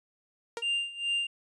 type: tone with exponential decay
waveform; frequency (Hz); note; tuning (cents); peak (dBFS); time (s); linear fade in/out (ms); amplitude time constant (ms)
sawtooth; 466.2; A#4; 0; -26; 0.57-0.66; 1; 19
type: tone with tremolo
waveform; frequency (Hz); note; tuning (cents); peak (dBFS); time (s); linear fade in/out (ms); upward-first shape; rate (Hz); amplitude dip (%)
triangle; 2794; F7; 0; -24; 0.62-1.27; 5; sine; 2.4; 85
effects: resampled to 22050 Hz